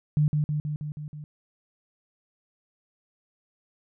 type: tone with echo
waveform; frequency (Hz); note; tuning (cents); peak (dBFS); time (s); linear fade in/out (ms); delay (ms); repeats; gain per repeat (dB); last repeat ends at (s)
sine; 150; D3; +37; -18; 0.17-0.28; 0; 160; 6; -3; 1.24
effects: none